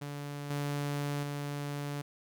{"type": "tone with level steps", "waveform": "sawtooth", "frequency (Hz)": 144.1, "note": "D3", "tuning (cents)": -33, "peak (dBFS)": [-34, -28, -31], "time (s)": [0.01, 2.02], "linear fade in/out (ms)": 10, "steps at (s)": [0.5, 1.23], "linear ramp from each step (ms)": 2, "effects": []}